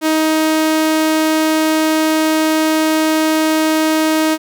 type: tone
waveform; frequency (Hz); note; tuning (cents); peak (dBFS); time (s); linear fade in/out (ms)
sawtooth; 314.4; D#4; +18; -8; 0.01-4.38; 50
effects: none